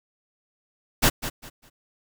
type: noise with echo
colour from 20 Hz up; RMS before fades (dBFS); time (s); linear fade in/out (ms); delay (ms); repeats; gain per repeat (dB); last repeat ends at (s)
pink; -17; 1.02-1.1; 20; 200; 3; -12; 1.7
effects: none